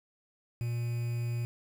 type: tone with quantisation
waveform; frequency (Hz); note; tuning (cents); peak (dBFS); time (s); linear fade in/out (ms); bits
triangle; 118.7; A#2; +32; -28; 0.61-1.45; 0; 8
effects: none